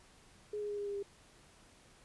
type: tone with pitch steps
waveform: sine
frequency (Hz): 418.5 / 414.9 / 411.3 / 407.8 / 404.2 / 400.8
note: G#4 / G#4 / G#4 / G#4 / G#4 / G4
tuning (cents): +13 / -2 / -17 / -32 / -47 / +38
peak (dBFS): -36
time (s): 0.53-1.028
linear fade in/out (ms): 5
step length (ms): 83
effects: pink hiss -62 dBFS RMS until 2.04 s + resampled to 24000 Hz